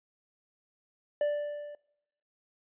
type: tone with level ramp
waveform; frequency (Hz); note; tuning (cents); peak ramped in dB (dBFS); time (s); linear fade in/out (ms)
triangle; 587.3; D5; 0; -22 to -40; 1.21-1.75; 2
effects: noise-tail reverb RT60 0.8 s tail -20 dB re dry + resampled to 8000 Hz

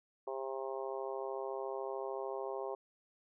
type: harmonic tone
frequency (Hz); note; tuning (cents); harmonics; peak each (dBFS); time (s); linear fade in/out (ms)
133.6; C3; +36; 3 / 4 / 5 / 6 / 7 / 8; -41 / -43 / -45 / -47 / -48 / -49; 0.27-2.75; 5
effects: none

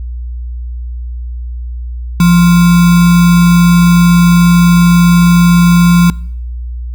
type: tone with sample-and-hold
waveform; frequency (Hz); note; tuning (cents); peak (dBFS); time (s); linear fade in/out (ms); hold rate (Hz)
sine; 173.6; F3; -10; -3; 2.2-6.1; 2; 1225
effects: noise-tail reverb RT60 0.7 s tail -23 dB re dry + added 60 Hz sine -18 dBFS peak until 6.94 s

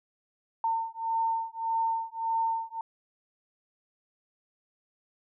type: beating tone pair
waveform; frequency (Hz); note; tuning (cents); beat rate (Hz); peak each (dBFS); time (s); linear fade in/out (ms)
sine; 905 / 906.7; A5 / A#5; +48 / -48; 1.7; -30; 0.64-2.81; 2
effects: none

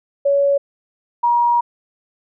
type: tone pair in turn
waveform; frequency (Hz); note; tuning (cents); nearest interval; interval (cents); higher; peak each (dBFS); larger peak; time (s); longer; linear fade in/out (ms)
sine; 562 / 952.8; C#5 / A#5; +24 / +38; major sixth; 914; second; -12; neither; 0.25-0.58 / 1.23-1.61; second; 10
effects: none

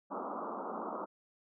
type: band-pass noise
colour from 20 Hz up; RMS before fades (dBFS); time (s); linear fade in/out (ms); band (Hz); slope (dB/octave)
white; -40; 0.1-1.06; 20; 190 to 1300; 96
effects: none

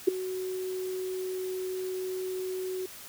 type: tone with ADSR envelope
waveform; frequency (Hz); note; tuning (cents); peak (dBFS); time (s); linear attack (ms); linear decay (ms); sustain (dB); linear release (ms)
sine; 372; F#4; +9; -14; 0.07-2.86; 13; 8; -17; 5
effects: white hiss -46 dBFS RMS until 3.08 s

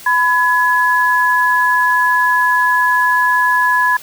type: tone pair together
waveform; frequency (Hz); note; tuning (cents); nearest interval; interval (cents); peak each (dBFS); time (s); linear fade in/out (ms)
sine; 1000 / 1690.1; B5 / G#6; +21 / +30; major sixth; 909; -13; 0.06-3.97; 5
effects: white hiss -36 dBFS RMS until 4.02 s

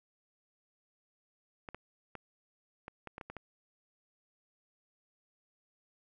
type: clicks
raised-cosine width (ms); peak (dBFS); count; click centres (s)
0.5; -28; 9; 1.688 / 1.746 / 2.153 / 2.881 / 3.073 / 3.181 / 3.212 / 3.3 / 3.367
effects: none

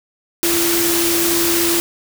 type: tone in noise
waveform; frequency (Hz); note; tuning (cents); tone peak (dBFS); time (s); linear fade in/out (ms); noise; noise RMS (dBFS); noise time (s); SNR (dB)
sine; 339.5; F4; -49; -18; 0.43-1.8; 0; white; -18; 0.43-1.8; -3
effects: none

